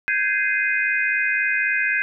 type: chord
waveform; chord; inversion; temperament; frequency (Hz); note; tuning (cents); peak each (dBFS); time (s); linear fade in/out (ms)
sine; Ab major seventh; third; just; 1557.4 / 1661.2 / 2077 / 2492; G6 / Ab6 / C7 / Eb7; -12 / 0 / -13 / +2; -24; 0.08-2.02; 0
effects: none